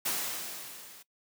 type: noise with level ramp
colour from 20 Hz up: white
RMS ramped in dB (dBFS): -30 to -52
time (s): 0.05-1.03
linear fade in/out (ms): 10
effects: noise-tail reverb RT60 0.1 s tail -20 dB re dry + high-pass 150 Hz 12 dB/octave